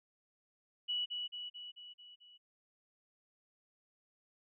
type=tone with echo; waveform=sine; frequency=2942 Hz; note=F#7; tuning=11 cents flat; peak=-33 dBFS; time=0.88-1.06 s; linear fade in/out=20 ms; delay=220 ms; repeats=6; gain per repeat=-4 dB; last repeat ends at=2.38 s; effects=none